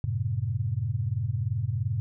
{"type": "chord", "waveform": "sine", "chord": "F# diminished", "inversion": "none", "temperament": "equal with one note detuned", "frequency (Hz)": [92.5, 110, 133.02], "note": ["F#2", "A2", "C3"], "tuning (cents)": [0, 0, 29], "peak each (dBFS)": [-32, -28, -31], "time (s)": [0.04, 2], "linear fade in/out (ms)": 0, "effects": []}